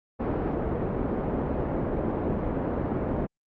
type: low-pass noise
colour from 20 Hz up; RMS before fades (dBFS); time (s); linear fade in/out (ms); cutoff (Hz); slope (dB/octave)
white; -28; 0.19-3.27; 20; 460; 12
effects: low-pass 2000 Hz 12 dB/octave + Opus 48 kbps